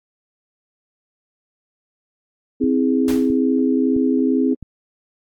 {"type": "chord", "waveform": "sine", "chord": "C augmented", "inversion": "none", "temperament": "equal with one note detuned", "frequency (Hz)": [261.6, 323.8, 415.3], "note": ["C4", "E4", "G#4"], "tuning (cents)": [0, -31, 0], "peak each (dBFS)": [-16, -21, -22], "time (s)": [2.6, 4.55], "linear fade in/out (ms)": 20}
{"type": "click train", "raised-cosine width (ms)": 5, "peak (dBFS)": -21, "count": 4, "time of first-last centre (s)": [2.64, 4.627], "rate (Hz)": 1.51}
{"type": "noise with exponential decay", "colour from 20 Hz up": "pink", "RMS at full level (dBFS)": -27, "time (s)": [3.08, 3.38], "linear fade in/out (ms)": 2, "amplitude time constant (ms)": 65}
{"effects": ["AAC 64 kbps"]}